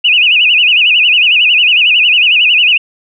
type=tone with vibrato; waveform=sine; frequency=2700 Hz; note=E7; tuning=41 cents sharp; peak=-5 dBFS; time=0.04-2.78 s; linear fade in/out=10 ms; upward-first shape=sine; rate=11 Hz; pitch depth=170 cents each way; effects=none